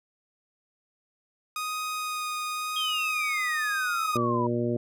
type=tone with vibrato; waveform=sawtooth; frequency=1243 Hz; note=D#6; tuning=2 cents flat; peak=-26 dBFS; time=1.56-4.17 s; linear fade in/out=2 ms; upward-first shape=sine; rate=0.92 Hz; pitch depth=10 cents each way
type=exponential sweep; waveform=sine; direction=down; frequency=3259 to 956 Hz; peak=-27 dBFS; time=2.76-4.47 s; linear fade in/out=5 ms
type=harmonic tone; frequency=119.3 Hz; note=A#2; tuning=41 cents sharp; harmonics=1 / 2 / 3 / 4 / 5; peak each=-31 / -29 / -29 / -34 / -34 dBFS; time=4.15-4.77 s; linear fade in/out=5 ms
effects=none